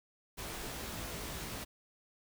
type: noise with comb filter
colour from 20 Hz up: pink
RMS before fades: -42 dBFS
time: 0.37-1.65 s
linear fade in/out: 20 ms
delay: 18 ms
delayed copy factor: +0.6
effects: none